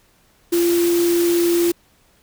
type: tone in noise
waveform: sine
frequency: 344.2 Hz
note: F4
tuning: 25 cents flat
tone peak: -14 dBFS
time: 0.52-1.72 s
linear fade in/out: 10 ms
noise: white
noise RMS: -27 dBFS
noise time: 0.52-1.72 s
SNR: +10 dB
effects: pink hiss -57 dBFS RMS until 2.22 s